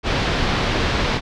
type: low-pass noise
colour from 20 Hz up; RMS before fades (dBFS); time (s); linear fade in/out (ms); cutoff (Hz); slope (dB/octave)
pink; -20; 0.03-1.21; 50; 4600; 24
effects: none